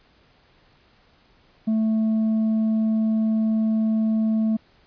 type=tone with tanh clipping; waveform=sine; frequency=220 Hz; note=A3; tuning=in tune; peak=-19 dBFS; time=1.67-4.57 s; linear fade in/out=10 ms; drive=3 dB; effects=pink hiss -58 dBFS RMS until 4.86 s + resampled to 11025 Hz